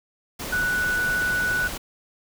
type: tone in noise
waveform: sine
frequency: 1480 Hz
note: F#6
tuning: in tune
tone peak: -21 dBFS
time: 0.52-1.68 s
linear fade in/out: 10 ms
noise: pink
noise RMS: -32 dBFS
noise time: 0.39-1.78 s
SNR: +8 dB
effects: none